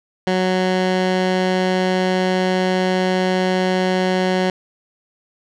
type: tone with low-pass filter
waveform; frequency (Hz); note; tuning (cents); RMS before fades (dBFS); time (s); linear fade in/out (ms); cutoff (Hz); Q
15% pulse; 185; F#3; 0; -18; 0.27-4.5; 2; 4400; 0.86
effects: none